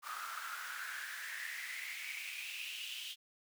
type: noise with high-pass filter sweep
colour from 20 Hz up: pink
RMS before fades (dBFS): -44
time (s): 0.02-3.16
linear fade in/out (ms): 50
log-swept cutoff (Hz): 1200 to 3100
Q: 7
effects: none